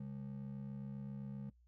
triangle ring-modulated tone, 170 Hz, F3, 46 cents flat, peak -38 dBFS, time 0-1.5 s, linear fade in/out 5 ms, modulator 33.8 Hz, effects noise-tail reverb RT60 0.1 s tail -19 dB re dry + added 60 Hz sine -65 dBFS peak until 1.67 s

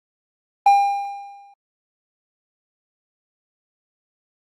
triangle tone with exponential decay, 802 Hz, G5, 39 cents sharp, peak -6 dBFS, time 0.66-1.54 s, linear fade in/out 5 ms, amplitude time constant 190 ms, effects Opus 24 kbps

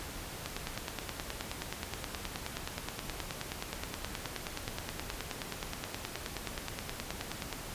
click train, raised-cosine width 0.2 ms, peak -18 dBFS, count 68, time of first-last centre 0.46-7.528 s, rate 9.48 Hz, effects pink hiss -43 dBFS RMS until 7.74 s + resampled to 32000 Hz

